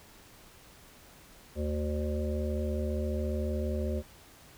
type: harmonic tone with a mistuned harmonic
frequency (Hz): 74.6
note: D2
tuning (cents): +28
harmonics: 1 / 3 / 5 / 7 / 8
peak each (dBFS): -31 / -36 / -38 / -39 / -40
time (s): 1.55-4.03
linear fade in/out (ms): 50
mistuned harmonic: 1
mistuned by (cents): +53
effects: pink hiss -55 dBFS RMS until 4.57 s